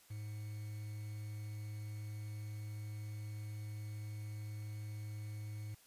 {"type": "tone with quantisation", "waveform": "triangle", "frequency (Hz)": 105.8, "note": "G#2", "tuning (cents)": 33, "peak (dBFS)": -40, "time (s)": [0.1, 5.75], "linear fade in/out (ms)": 10, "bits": 10, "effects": ["white hiss -65 dBFS RMS until 5.86 s", "resampled to 32000 Hz"]}